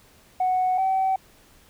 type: tone pair in turn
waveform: sine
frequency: 740 / 763.4 Hz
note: F#5 / G5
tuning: 0 / -46 cents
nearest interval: minor second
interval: 54 cents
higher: second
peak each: -18 dBFS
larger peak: neither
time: 0.4-0.78 / 0.78-1.16 s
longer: neither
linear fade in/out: 5 ms
effects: tanh soft clip ceiling -16 dBFS + pink hiss -55 dBFS RMS until 1.69 s